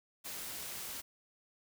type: noise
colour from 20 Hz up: white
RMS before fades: -43 dBFS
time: 0.24-1.02 s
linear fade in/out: 20 ms
effects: none